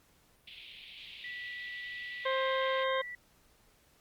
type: band-pass noise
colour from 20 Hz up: white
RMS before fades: -49 dBFS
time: 0.47-2.84 s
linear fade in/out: 5 ms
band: 2300 to 3700 Hz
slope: 48 dB/octave
type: tone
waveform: sine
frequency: 1959 Hz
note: B6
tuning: 15 cents flat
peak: -40 dBFS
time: 1.24-3.15 s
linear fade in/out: 2 ms
type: harmonic tone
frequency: 528 Hz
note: C5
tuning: 16 cents sharp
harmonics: 1 / 2 / 3 / 4 / 6 / 7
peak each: -31 / -34 / -39 / -42 / -42 / -44 dBFS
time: 2.25-3.02 s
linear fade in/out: 10 ms
effects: pink hiss -66 dBFS RMS until 4 s + Opus 48 kbps